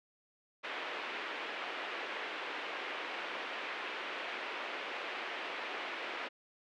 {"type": "band-pass noise", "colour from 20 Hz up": "white", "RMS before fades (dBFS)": -41, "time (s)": [0.63, 6.29], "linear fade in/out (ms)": 20, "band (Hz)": [310, 2800], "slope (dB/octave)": 24, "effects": []}